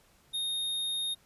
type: tone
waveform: square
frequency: 3700 Hz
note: A#7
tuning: 14 cents flat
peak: -31 dBFS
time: 0.33-1.15 s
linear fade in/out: 20 ms
effects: pink hiss -64 dBFS RMS until 1.25 s + resampled to 32000 Hz